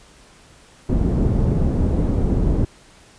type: low-pass noise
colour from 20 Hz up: pink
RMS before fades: -18 dBFS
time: 0.89-2.65 s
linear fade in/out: 5 ms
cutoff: 320 Hz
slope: 12 dB/octave
effects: pink hiss -49 dBFS RMS until 3.18 s + resampled to 22050 Hz